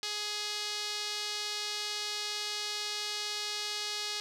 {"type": "tone with band-pass filter", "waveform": "sawtooth", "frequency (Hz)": 417.8, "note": "G#4", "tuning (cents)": 10, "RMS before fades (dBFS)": -36, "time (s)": [0.03, 4.2], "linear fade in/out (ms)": 0, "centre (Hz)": 4500, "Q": 2.2, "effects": []}